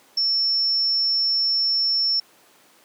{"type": "tone", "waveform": "sine", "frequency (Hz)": 5400, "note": "E8", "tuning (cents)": 41, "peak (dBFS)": -18, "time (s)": [0.17, 2.2], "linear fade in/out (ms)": 5, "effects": ["pink hiss -54 dBFS RMS until 2.84 s", "high-pass 300 Hz 12 dB/octave"]}